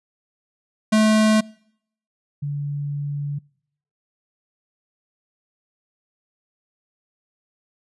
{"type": "tone pair in turn", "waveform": ["square", "sine"], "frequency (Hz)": [216.4, 143.89], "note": ["A3", "D3"], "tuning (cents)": [-29, -35], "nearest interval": "perfect fifth", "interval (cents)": 706, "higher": "first", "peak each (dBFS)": [-14, -23], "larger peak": "first", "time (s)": [[0.92, 1.41], [2.42, 3.39]], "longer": "second", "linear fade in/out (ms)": 10, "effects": ["noise-tail reverb RT60 0.7 s tail -26 dB re dry", "resampled to 24000 Hz"]}